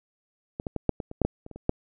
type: clicks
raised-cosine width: 2 ms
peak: -18 / -17 / -15 / -7 / -18 / -24 / -8 / -10 / -27 / -28 / -27 / -8 dBFS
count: 12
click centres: 0.599 / 0.668 / 0.763 / 0.893 / 1.002 / 1.114 / 1.217 / 1.25 / 1.464 / 1.513 / 1.56 / 1.694 s
effects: none